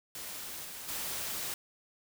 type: noise with level steps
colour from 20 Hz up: white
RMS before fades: -42 / -44 / -37 dBFS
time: 0.15-1.54 s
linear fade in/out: 2 ms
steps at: 0.64 / 0.88 s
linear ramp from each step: 10 ms
effects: none